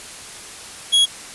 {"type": "tone", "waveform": "45% pulse", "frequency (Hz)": 3322, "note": "G#7", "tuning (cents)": 0, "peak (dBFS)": -11, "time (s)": [0.92, 1.06], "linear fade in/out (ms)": 20, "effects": ["white hiss -36 dBFS RMS until 1.34 s", "resampled to 24000 Hz"]}